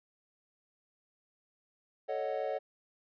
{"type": "chord", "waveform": "triangle", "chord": "D# half-diminished seventh", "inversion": "second", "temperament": "equal", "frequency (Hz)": [440, 554.4, 622.3, 740], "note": ["A4", "C#5", "D#5", "F#5"], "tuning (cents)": [0, 0, 0, 0], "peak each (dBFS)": [-37, -34, -36, -37], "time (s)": [2.08, 2.59], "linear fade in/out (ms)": 20, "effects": ["resampled to 11025 Hz"]}